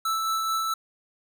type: tone with tremolo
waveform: square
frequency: 1318.5 Hz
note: E6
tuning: in tune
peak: -24 dBFS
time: 0.05-0.74 s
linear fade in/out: 5 ms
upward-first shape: sine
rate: 4.6 Hz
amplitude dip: 25%
effects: none